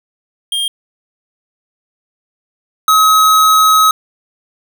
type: tone pair in turn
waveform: square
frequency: 3214 / 1275.5 Hz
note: G7 / D#6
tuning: +43 / +43 cents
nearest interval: octave + major third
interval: 1600 cents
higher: first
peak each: -15 / -7 dBFS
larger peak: second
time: 0.52-0.68 / 2.88-3.91 s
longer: second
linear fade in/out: 2 ms
effects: none